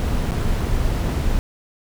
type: noise with dropouts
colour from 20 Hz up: brown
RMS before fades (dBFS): -20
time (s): 0-1.39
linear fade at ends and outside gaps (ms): 0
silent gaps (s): 0.309-0.319
effects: none